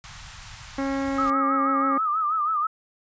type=band-stop noise; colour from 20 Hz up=pink; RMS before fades=-41 dBFS; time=0.04-1.3 s; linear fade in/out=0 ms; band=140 to 910 Hz; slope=24 dB/octave
type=harmonic tone; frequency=273.1 Hz; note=C#4; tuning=26 cents flat; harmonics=1 / 2 / 3 / 4 / 5 / 6 / 7 / 8; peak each=-25 / -31 / -35 / -37 / -39 / -41 / -42 / -43 dBFS; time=0.78-1.98 s; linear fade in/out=5 ms
type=tone with vibrato; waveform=sine; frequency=1244.5 Hz; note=D#6; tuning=in tune; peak=-21 dBFS; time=1.18-2.67 s; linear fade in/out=5 ms; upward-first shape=sine; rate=6.2 Hz; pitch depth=96 cents each way
effects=resampled to 16000 Hz